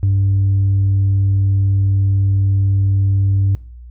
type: tone with tanh clipping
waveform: sine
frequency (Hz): 98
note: G2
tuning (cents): 0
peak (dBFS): -12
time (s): 0.03-3.55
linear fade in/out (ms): 0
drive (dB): 1
effects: noise-tail reverb RT60 0.4 s tail -21 dB re dry + added 60 Hz sine -33 dBFS peak until 3.9 s